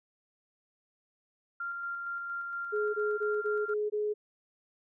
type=tone with tremolo; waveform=sine; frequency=1389 Hz; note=F6; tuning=10 cents flat; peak=-33 dBFS; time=1.6-3.74 s; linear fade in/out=5 ms; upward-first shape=square; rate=4.3 Hz; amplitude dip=25%
type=tone bursts; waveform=sine; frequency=420.8 Hz; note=G#4; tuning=23 cents sharp; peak=-28 dBFS; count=6; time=2.72-4.14 s; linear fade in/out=20 ms; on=220 ms; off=20 ms
effects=none